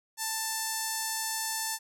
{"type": "tone with notch filter", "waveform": "5% pulse", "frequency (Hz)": 886, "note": "A5", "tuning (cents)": 12, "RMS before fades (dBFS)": -33, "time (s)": [0.17, 1.79], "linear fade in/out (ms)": 50, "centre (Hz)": 3000, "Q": 1.3, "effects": []}